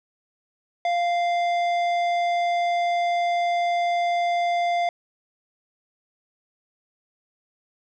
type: tone with tanh clipping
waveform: triangle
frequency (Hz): 696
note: F5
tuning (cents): -6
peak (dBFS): -22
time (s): 0.85-4.89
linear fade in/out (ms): 2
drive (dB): 16
effects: none